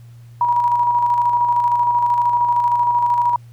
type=tone with tremolo; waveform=sine; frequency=961 Hz; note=B5; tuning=48 cents flat; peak=-12 dBFS; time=0.41-3.36 s; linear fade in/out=2 ms; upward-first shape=square; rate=13 Hz; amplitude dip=35%; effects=added 118 Hz sine -38 dBFS peak until 3.52 s + pink hiss -57 dBFS RMS until 3.52 s